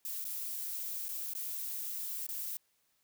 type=noise with dropouts; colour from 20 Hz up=violet; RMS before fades=-39 dBFS; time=0.05-2.57 s; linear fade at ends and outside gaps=2 ms; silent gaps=0.243-0.25 / 1.084-1.089 / 1.336-1.35 / 2.267-2.288 s; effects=white hiss -75 dBFS RMS until 3.03 s